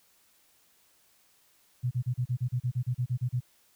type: tone bursts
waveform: sine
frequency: 124 Hz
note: B2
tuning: 7 cents sharp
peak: -25 dBFS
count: 14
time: 1.83-3.406 s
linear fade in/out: 20 ms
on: 81 ms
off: 34 ms
effects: white hiss -65 dBFS RMS until 3.75 s